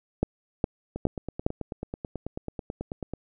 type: two click trains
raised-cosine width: 2 ms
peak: -19 / -9 dBFS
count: 21 / 4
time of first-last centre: 0.96-3.136 / 0.23-1.465 s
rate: 9.19 / 2.43 Hz
effects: none